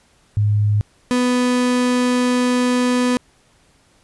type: tone pair in turn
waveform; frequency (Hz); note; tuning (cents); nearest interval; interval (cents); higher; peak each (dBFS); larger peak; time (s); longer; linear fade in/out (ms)
sine / 35% pulse; 104.4 / 248.3; G#2 / B3; +10 / +9; octave + minor third; 1499; second; -13; neither; 0.37-0.81 / 1.11-3.17; second; 0
effects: pink hiss -56 dBFS RMS until 4.03 s + resampled to 24000 Hz